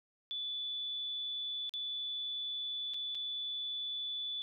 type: tone with dropouts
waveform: sine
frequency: 3469 Hz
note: A7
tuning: 25 cents flat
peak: -36 dBFS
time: 0.31-4.42 s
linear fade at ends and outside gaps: 0 ms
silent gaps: 1.694-1.738 / 2.937-2.943 / 3.148-3.152 s
effects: none